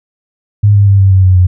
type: tone with pitch steps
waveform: sine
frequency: 103.2 / 101.02 / 98.88 / 96.79 / 94.74 / 92.74 / 90.78 Hz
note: G#2 / G#2 / G2 / G2 / F#2 / F#2 / F#2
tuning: -10 / -47 / +15 / -21 / +41 / +5 / -32 cents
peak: -3 dBFS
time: 0.63-1.47 s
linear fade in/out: 10 ms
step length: 120 ms
effects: none